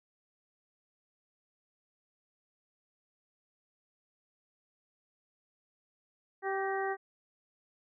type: harmonic tone with a mistuned harmonic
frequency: 388.6 Hz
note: G4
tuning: 15 cents flat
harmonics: 1 / 2 / 3 / 4 / 5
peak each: -34 / -35 / -42 / -41 / -40 dBFS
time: 6.42-6.97 s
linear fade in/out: 50 ms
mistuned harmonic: 5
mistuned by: -46 cents
effects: none